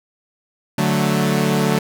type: chord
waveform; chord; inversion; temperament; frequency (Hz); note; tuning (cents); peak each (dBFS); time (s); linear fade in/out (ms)
sawtooth; D major; none; equal; 146.83 / 185 / 220; D3 / F#3 / A3; 0 / 0 / 0; -16; 0.78-1.79; 5
effects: none